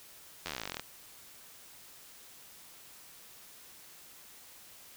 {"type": "slowing click train", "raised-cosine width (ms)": 0.2, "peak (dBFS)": -19, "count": 20, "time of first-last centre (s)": [0.46, 0.796], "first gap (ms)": 11, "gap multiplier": 1.05, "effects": ["white hiss -54 dBFS RMS until 4.96 s"]}